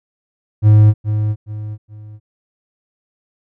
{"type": "tone with echo", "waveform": "triangle", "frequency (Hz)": 106.4, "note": "G#2", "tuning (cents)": 42, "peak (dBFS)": -3, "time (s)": [0.62, 0.94], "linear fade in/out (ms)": 50, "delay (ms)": 420, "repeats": 3, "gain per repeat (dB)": -9, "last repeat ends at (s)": 2.2, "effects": []}